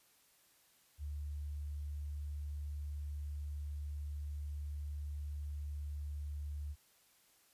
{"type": "tone", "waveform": "sine", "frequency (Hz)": 73.3, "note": "D2", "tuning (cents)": -3, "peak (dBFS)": -39, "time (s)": [0.98, 6.76], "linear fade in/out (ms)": 50, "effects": ["white hiss -69 dBFS RMS until 7.53 s", "resampled to 32000 Hz"]}